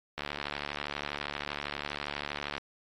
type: click train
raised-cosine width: 0.3 ms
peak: -18 dBFS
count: 175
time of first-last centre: 0.18-2.58 s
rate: 72.5 Hz
effects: AAC 32 kbps